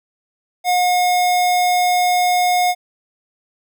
square tone, 720 Hz, F#5, 47 cents flat, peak -14 dBFS, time 0.64-2.75 s, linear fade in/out 50 ms, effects none

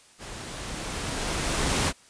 pink noise with level ramp, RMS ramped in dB -40 to -23 dBFS, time 0.18-1.93 s, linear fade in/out 50 ms, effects white hiss -55 dBFS RMS until 2.09 s + resampled to 22050 Hz

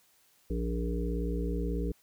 harmonic tone, 58.27 Hz, A#1, in tune, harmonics 1 / 3 / 5 / 7 / 8, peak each -31 / -36 / -38 / -39 / -40 dBFS, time 0.5-1.92 s, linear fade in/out 5 ms, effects white hiss -66 dBFS RMS until 2.02 s

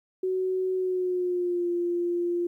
sine tone with pitch glide, 373.1 to 348.1 Hz, F#4 to F4, +14 to -6 cents, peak -24 dBFS, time 0.23-2.47 s, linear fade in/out 5 ms, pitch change -120 cents, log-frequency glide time 0.75-1.69 s, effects 11-bit

